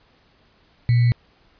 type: tone with sample-and-hold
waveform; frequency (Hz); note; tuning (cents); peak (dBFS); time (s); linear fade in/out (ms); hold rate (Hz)
sine; 120; B2; -49; -13; 0.89-1.12; 0; 2100
effects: pink hiss -58 dBFS RMS until 1.59 s + resampled to 11025 Hz